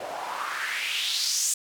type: noise with band-pass filter sweep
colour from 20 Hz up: white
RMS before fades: -29 dBFS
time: 0-1.54 s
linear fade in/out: 5 ms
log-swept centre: 560 to 7700 Hz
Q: 3.3
effects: none